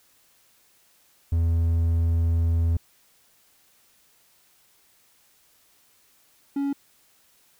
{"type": "tone pair in turn", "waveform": "triangle", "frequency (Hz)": [83.2, 279.9], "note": ["E2", "C#4"], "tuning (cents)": [17, 17], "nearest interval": "octave + major sixth", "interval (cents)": 2100, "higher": "second", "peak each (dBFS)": [-17, -21], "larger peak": "first", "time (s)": [[1.32, 2.77], [6.56, 6.73]], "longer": "first", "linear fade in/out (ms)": 5, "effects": ["white hiss -61 dBFS RMS until 7.59 s"]}